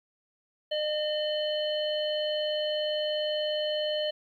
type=harmonic tone; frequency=607 Hz; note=D#5; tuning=43 cents flat; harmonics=1 / 3 / 5 / 7; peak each=-28 / -42 / -33 / -41 dBFS; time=0.71-4.11 s; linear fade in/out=10 ms; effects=11-bit